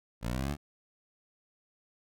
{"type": "linear sweep", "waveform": "15% pulse", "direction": "up", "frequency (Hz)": [55, 75.3], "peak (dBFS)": -25, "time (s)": [0.21, 0.57], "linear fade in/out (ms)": 50, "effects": []}